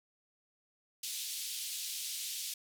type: band-pass noise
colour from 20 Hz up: pink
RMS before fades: -40 dBFS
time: 1.03-2.54 s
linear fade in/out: 5 ms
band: 3200 to 15000 Hz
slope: 24 dB/octave
effects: none